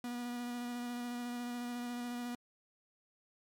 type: tone with vibrato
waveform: 45% pulse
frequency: 242.3 Hz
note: B3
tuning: 33 cents flat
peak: -38 dBFS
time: 0.04-2.35 s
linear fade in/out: 2 ms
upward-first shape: square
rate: 14 Hz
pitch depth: 11 cents each way
effects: MP3 96 kbps